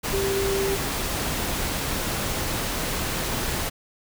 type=tone in noise; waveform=sine; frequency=392 Hz; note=G4; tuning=in tune; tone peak=-23 dBFS; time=0.12-0.76 s; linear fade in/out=20 ms; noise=pink; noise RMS=-27 dBFS; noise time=0.03-3.7 s; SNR=+1 dB; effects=none